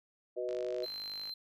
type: chord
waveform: sine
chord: B major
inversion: second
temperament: equal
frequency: 370 / 493.9 / 622.3 Hz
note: F#4 / B4 / D#5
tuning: 0 / 0 / 0 cents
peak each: -38 dBFS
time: 0.36-0.86 s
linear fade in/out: 20 ms
type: click train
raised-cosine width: 0.2 ms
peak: -33 dBFS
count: 42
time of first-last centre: 0.49-1.294 s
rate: 51 Hz
type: tone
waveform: triangle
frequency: 4109 Hz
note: C8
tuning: 32 cents flat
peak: -38 dBFS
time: 0.83-1.34 s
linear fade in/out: 5 ms
effects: none